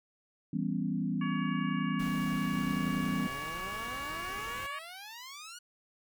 sine chord, C# half-diminished seventh, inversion first, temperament equal, 164.81 / 196 / 246.9 / 277.2 Hz, E3 / G3 / B3 / C#4, 0 / 0 / 0 / 0 cents, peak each -35 / -34 / -35 / -37 dBFS, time 0.53-3.27 s, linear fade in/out 5 ms
harmonic tone, 564 Hz, C#5, 30 cents sharp, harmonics 2 / 3 / 4 / 5, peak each -39 / -43 / -45 / -47 dBFS, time 1.21-4.79 s, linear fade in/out 5 ms
pink noise, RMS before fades -46 dBFS, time 1.99-4.67 s, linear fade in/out 10 ms
10% pulse exponential sweep, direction up, 57.3 to 1476 Hz, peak -36 dBFS, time 2.52-5.59 s, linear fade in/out 10 ms
effects none

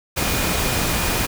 sine tone in noise, 2447 Hz, D#7, 29 cents flat, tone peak -32 dBFS, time 0.16-1.27 s, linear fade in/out 20 ms, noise pink, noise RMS -21 dBFS, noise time 0.16-1.27 s, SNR -14 dB, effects none

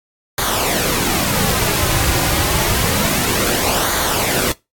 pink noise with flanger, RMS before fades -17 dBFS, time 0.38-4.52 s, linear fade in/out 2 ms, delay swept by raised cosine 0.37 to 4.57 ms, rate 0.28 Hz, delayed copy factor -0.55, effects noise-tail reverb RT60 0.2 s tail -20 dB re dry + AAC 64 kbps

